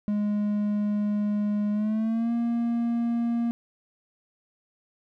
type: tone with pitch glide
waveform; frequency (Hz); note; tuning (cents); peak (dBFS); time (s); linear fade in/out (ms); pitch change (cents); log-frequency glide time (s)
triangle; 207.7 to 234.5; G#3 to A#3; 0 to +11; -21; 0.08-3.51; 0; +211; 1.72-2.32
effects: none